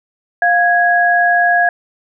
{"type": "tone pair together", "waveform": "sine", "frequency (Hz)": [702.4, 1659], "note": ["F5", "G#6"], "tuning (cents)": [10, -2], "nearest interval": "octave + minor third", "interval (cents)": 1488, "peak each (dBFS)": -12, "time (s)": [0.42, 1.69], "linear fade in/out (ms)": 2, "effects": []}